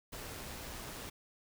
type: noise with amplitude modulation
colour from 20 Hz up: pink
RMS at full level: -44 dBFS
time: 0.12-1.1 s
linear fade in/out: 10 ms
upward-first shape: sine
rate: 117 Hz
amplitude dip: 25%
effects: none